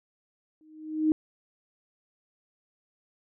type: tone with exponential growth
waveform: sine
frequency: 311.1 Hz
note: D#4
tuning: in tune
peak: -17 dBFS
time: 0.61-1.12 s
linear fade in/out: 1 ms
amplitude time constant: 110 ms
effects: none